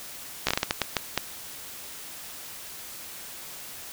slowing click train, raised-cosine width 0.2 ms, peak -5 dBFS, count 10, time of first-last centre 0.47-1.177 s, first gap 15 ms, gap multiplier 1.39, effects white hiss -41 dBFS RMS until 3.92 s

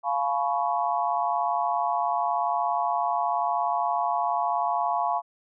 sine chord, C# dominant seventh, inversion first, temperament equal with one note detuned, 698.5 / 851 / 987.8 / 1108.7 Hz, E#5 / G#5 / B5 / C#6, 0 / +42 / 0 / 0 cents, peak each -27 / -28 / -29 / -30 dBFS, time 0.03-5.22 s, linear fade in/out 50 ms, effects none

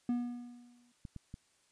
triangle tone with exponential decay, 242.1 Hz, B3, 34 cents flat, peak -26 dBFS, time 0.09-0.92 s, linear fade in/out 2 ms, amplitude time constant 180 ms
clicks, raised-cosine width 5 ms, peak -32 dBFS, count 3, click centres 1.052 / 1.163 / 1.341 s
effects white hiss -71 dBFS RMS until 1.71 s + resampled to 22050 Hz

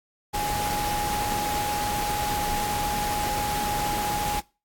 sine tone in noise, 830.6 Hz, G#5, in tune, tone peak -26 dBFS, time 0.33-4.41 s, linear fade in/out 20 ms, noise pink, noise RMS -30 dBFS, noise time 0.33-4.41 s, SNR +1 dB, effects noise-tail reverb RT60 0.3 s tail -22 dB re dry + AAC 64 kbps

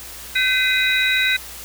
sine tone cluster, 1533 / 2036 / 2496 / 3851 Hz, G6 / C7 / D#7 / B7, -39 / -48 / +5 / -44 cents, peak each -21 dBFS, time 0.35-1.37 s, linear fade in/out 10 ms, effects added 60 Hz sine -44 dBFS peak until 1.64 s + white hiss -36 dBFS RMS until 1.64 s

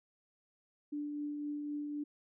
sine tone with tremolo, 293.7 Hz, D4, in tune, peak -35 dBFS, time 0.92-2.04 s, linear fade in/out 10 ms, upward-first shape triangle, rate 3.9 Hz, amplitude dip 30%, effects none

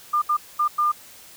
sine tone bursts at uneven times, 1203 Hz, D6, 41 cents sharp, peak -17 dBFS, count 4, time 0.13-0.22 / 0.29-0.37 / 0.59-0.68 / 0.78-0.92 s, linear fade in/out 10 ms, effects white hiss -46 dBFS RMS until 1.36 s

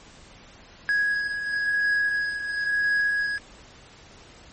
triangle beating tone pair, 1661.2 / 1662.18 Hz, G#6 / G#6, 0 / +1 cents, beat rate 0.98 Hz, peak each -28 / -21 dBFS, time 0.89-3.38 s, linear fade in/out 0 ms, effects pink hiss -49 dBFS RMS until 4.52 s + MP3 32 kbps

